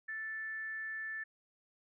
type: tone with frequency modulation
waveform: sine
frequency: 1760 Hz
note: A6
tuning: in tune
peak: -38 dBFS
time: 0.08-1.24 s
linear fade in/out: 10 ms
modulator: 425 Hz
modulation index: 0.21
effects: none